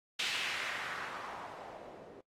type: noise with low-pass filter sweep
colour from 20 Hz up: blue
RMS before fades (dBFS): -41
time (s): 0.19-2.21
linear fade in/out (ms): 5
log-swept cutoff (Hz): 3300 to 400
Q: 2
effects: noise-tail reverb RT60 0.1 s tail -20 dB re dry + AAC 48 kbps